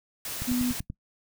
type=noise; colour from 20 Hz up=white; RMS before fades=-35 dBFS; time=0.25-0.8 s; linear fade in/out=2 ms
type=click train; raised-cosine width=5 ms; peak=-22 dBFS; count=6; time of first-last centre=0.42-0.901 s; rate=10.4 Hz
type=tone; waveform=sine; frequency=246.9 Hz; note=B3; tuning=in tune; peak=-24 dBFS; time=0.47-0.73 s; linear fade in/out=20 ms
effects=noise-tail reverb RT60 0.1 s tail -22 dB re dry